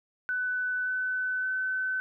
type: tone with pitch steps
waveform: sine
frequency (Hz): 1498 / 1508.4 / 1518.9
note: F#6 / F#6 / F#6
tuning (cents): +21 / +33 / +45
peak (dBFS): -27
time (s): 0.29-2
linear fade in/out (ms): 0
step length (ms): 570
effects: none